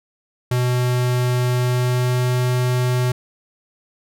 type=tone with pitch glide; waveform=square; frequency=124.3 to 125.02 Hz; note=B2 to B2; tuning=+12 to +22 cents; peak=-17 dBFS; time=0.51-3.12 s; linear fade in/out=5 ms; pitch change=+10 cents; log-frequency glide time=1.57-2.26 s; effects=none